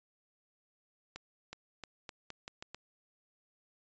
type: accelerating click train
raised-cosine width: 0.2 ms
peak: -26 dBFS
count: 8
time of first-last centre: 1.16-2.746 s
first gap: 370 ms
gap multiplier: 0.83
effects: resampled to 16000 Hz